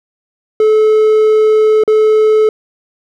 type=tone with dropouts; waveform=triangle; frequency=432.5 Hz; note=A4; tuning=30 cents flat; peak=-4 dBFS; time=0.6-2.49 s; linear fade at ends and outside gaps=2 ms; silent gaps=1.837-1.877 s; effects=none